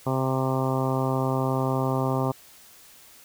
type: harmonic tone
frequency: 131.6 Hz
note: C3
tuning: 10 cents sharp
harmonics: 1 / 2 / 3 / 4 / 5 / 6 / 7 / 8 / 9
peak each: -26 / -29 / -31 / -32 / -33 / -34 / -34 / -35 / -36 dBFS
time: 0.06-2.32 s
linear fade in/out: 10 ms
effects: white hiss -51 dBFS RMS until 3.24 s